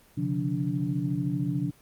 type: tone cluster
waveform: sine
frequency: 131.5 / 145.1 / 176.8 / 290.1 Hz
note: C3 / D3 / F3 / D4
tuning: +9 / -21 / +22 / -21 cents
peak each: -31 dBFS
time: 0.17-1.71 s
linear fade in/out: 10 ms
effects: pink hiss -58 dBFS RMS until 1.81 s + Opus 24 kbps